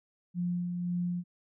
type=tone with tremolo; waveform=sine; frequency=176.3 Hz; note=F3; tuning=17 cents sharp; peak=-28 dBFS; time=0.34-1.24 s; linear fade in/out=50 ms; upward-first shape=sine; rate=1.9 Hz; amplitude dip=35%; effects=none